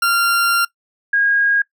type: tone pair in turn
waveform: 40% pulse / sine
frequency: 1385 / 1633.7 Hz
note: F6 / G#6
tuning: -15 / -29 cents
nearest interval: minor third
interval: 286 cents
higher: second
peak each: -12 dBFS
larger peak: neither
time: 0.02-0.65 / 1.13-1.62 s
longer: first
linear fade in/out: 5 ms
effects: noise-tail reverb RT60 0.1 s tail -21 dB re dry